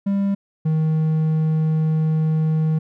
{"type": "tone pair in turn", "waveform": "triangle", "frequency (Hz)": [198.4, 157.47], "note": ["G3", "D#3"], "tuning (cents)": [21, 21], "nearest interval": "major third", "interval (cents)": 400, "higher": "first", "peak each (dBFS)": [-15, -14], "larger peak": "second", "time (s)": [[0.06, 0.35], [0.65, 2.79]], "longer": "second", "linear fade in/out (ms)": 10, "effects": []}